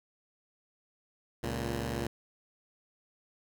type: tone pair together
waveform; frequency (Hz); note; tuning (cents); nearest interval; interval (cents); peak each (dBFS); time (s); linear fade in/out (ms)
10% pulse; 69.3 / 116.55; C#2 / A#2; 0 / 0; major sixth; 900; -27; 1.43-2.07; 5
effects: none